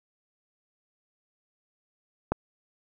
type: click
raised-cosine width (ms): 1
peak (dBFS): -10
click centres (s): 2.32
effects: none